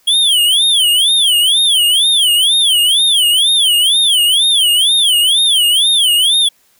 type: tone with vibrato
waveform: square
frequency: 3240 Hz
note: G#7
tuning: 43 cents flat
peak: -9 dBFS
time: 0.07-6.49 s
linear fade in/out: 10 ms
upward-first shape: sine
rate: 2.1 Hz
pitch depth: 230 cents each way
effects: white hiss -54 dBFS RMS until 6.79 s